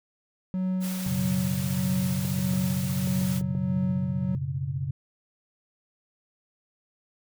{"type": "tone with tremolo", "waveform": "triangle", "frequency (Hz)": 185.7, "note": "F#3", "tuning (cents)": 7, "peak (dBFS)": -22, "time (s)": [0.54, 4.35], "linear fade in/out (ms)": 0, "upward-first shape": "sine", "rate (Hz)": 1.6, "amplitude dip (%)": 45}
{"type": "noise", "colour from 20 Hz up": "white", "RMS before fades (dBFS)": -38, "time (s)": [0.8, 3.42], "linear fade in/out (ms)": 50}
{"type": "chord", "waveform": "sine", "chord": "F# suspended fourth", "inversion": "none", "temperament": "equal", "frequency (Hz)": [92.5, 123.47, 138.59], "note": ["F#2", "B2", "C#3"], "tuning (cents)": [0, 0, 0], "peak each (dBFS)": [-35, -34, -29], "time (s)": [1.06, 4.91], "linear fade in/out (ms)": 5}
{"type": "clicks", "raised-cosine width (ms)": 2, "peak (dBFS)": -28, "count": 7, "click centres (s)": [2.249, 2.392, 2.536, 3.074, 3.214, 3.412, 3.551]}
{"effects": []}